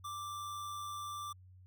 square tone with amplitude modulation, 1176 Hz, D6, 2 cents sharp, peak -40 dBFS, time 0.04-1.33 s, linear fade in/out 10 ms, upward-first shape sine, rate 101 Hz, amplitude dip 25%, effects added 92 Hz sine -55 dBFS peak until 1.66 s

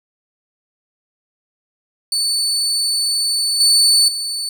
30% pulse tone with level steps, 4489 Hz, C#8, 21 cents sharp, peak -13 / -7 / -18 dBFS, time 2.12-4.49 s, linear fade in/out 2 ms, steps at 3.6 / 4.08 s, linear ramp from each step 5 ms, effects none

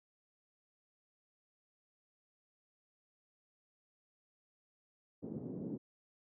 white band-pass noise, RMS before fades -43 dBFS, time 5.22-5.78 s, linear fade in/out 20 ms, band 130 to 370 Hz, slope 24 dB/octave, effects none

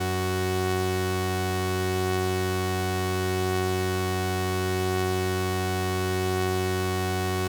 sawtooth tone pair together, 93 / 371.3 Hz, F#2 / F#4, +9 / +6 cents, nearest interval 2 octaves, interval 2397 cents, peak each -23 dBFS, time 0-7.48 s, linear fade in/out 10 ms, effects none

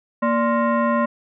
sine tone with frequency modulation, 233.1 Hz, A#3, in tune, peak -16 dBFS, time 0.22-1.06 s, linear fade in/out 10 ms, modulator 817 Hz, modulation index 1.3, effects none

